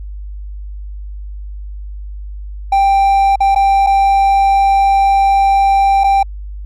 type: tone with dropouts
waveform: triangle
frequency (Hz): 787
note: G5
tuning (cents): +7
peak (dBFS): -6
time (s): 2.72-6.23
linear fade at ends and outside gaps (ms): 5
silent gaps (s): 3.359-3.404 / 3.549-3.559 / 3.865-3.869 / 6.037-6.041
effects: added 50 Hz sine -24 dBFS peak until 6.65 s + Opus 48 kbps